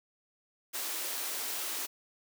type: high-pass noise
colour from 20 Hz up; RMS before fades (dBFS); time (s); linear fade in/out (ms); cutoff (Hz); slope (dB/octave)
white; -36; 0.73-1.87; 20; 270; 48
effects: none